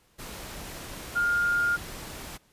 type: tone in noise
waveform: sine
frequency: 1412 Hz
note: F6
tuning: 19 cents sharp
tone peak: -22 dBFS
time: 1.15-1.77 s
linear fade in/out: 20 ms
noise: pink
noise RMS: -40 dBFS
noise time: 0.18-2.38 s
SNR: +15 dB
effects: pink hiss -64 dBFS RMS until 2.52 s + resampled to 32000 Hz